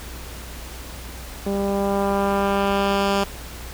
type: tone with low-pass filter sweep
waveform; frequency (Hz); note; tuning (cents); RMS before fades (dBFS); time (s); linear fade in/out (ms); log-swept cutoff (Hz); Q
10% pulse; 198.5; G3; +22; -21; 1.46-3.24; 5; 430 to 6700; 0.82
effects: added 60 Hz sine -36 dBFS peak until 3.73 s + pink hiss -38 dBFS RMS until 3.73 s